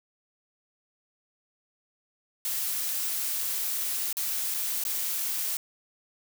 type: noise with dropouts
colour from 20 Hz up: blue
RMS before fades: -30 dBFS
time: 2.45-5.57 s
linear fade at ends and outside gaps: 1 ms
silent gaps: 4.128-4.169 / 4.541-4.545 / 4.838-4.851 s
effects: none